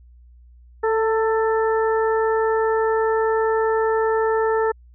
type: harmonic tone with a mistuned harmonic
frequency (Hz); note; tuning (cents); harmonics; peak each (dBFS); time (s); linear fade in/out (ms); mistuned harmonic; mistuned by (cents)
442.5; A4; +10; 1 / 2 / 3 / 4; -18 / -24 / -28 / -30; 0.83-4.72; 10; 2; +19
effects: added 60 Hz sine -45 dBFS peak until 4.94 s